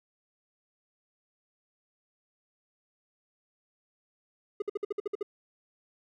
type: tone bursts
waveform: triangle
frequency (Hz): 410.3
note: G#4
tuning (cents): -21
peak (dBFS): -26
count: 9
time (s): 4.6-5.229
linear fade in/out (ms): 5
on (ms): 21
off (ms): 55
effects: none